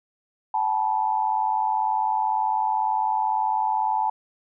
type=tone with amplitude modulation; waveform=sine; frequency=871 Hz; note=A5; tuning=18 cents flat; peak=-16 dBFS; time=0.54-4.1 s; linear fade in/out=5 ms; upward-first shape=sine; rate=100 Hz; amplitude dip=100%; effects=none

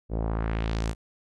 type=tone with low-pass filter sweep; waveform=sawtooth; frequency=55.3 Hz; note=A1; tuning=9 cents sharp; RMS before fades=-28 dBFS; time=0.09-0.95 s; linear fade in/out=50 ms; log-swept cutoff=470 to 9800 Hz; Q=1.4; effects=none

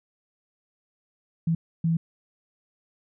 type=tone bursts at uneven times; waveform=sine; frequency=164.81 Hz; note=E3; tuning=in tune; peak=-20 dBFS; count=2; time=1.47-1.55 / 1.84-1.97 s; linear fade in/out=5 ms; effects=none

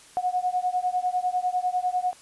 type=beating tone pair; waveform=sine; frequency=723 / 733 Hz; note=F#5 / F#5; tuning=-40 / -16 cents; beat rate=10 Hz; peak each=-26 dBFS; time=0.17-2.13 s; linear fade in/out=0 ms; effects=white hiss -51 dBFS RMS until 2.21 s + resampled to 24000 Hz

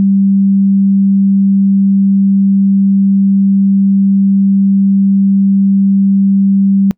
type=tone; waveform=sine; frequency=196 Hz; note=G3; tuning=in tune; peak=-6 dBFS; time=0-6.91 s; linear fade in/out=0 ms; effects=noise-tail reverb RT60 0.1 s tail -26 dB re dry

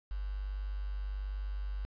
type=tone with quantisation; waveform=sine; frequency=49.34 Hz; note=G1; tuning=12 cents sharp; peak=-34 dBFS; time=0.11-1.85 s; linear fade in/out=0 ms; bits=9; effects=resampled to 11025 Hz

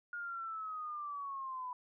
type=linear sweep; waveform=sine; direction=down; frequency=1430 to 987.8 Hz; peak=-39 dBFS; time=0.13-1.73 s; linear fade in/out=2 ms; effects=none

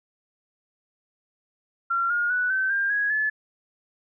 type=tone with pitch steps; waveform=sine; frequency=1372 / 1425.3 / 1480.7 / 1538.2 / 1598 / 1660.1 / 1724.6 Hz; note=F6 / F6 / F#6 / G6 / G6 / G#6 / A6; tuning=-31 / +35 / +1 / -33 / +33 / -1 / -35 cents; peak=-21 dBFS; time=1.9-3.3 s; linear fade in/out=10 ms; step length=200 ms; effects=none

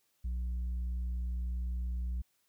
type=tone with tanh clipping; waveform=sine; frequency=60.7 Hz; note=B1; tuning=29 cents flat; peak=-33 dBFS; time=0.24-2.22 s; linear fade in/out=10 ms; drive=3 dB; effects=white hiss -75 dBFS RMS until 2.48 s

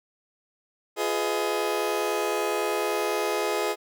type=chord; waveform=30% pulse; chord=F half-diminished seventh; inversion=none; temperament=just; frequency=349.2 / 419.1 / 502.9 / 628.6 Hz; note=F4 / Ab4 / Cb5 / Eb5; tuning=0 / +16 / +31 / +18 cents; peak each=-29 / -25 / -30 / -29 dBFS; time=0.96-3.76 s; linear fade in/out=50 ms; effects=none

